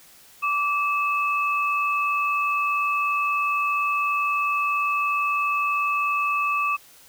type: tone pair together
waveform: sine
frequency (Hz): 1162 / 2601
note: D6 / E7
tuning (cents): -19 / -24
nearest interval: octave + major second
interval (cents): 1395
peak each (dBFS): -22 / -25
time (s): 0.42-6.77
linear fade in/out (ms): 20
effects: white hiss -51 dBFS RMS until 7.08 s